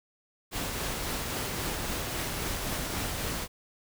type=noise with tremolo; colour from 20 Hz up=pink; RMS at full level=-32 dBFS; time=0.51-3.48 s; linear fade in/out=50 ms; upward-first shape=triangle; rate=3.7 Hz; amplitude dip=25%; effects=none